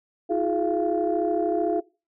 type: tone cluster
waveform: sine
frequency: 324.6 / 357.9 / 420.4 / 688 Hz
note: E4 / F4 / G#4 / F5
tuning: -27 / +42 / +21 / -26 cents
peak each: -26 dBFS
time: 0.29-1.81 s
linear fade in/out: 20 ms
effects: noise-tail reverb RT60 0.3 s tail -21 dB re dry + tanh soft clip ceiling -13 dBFS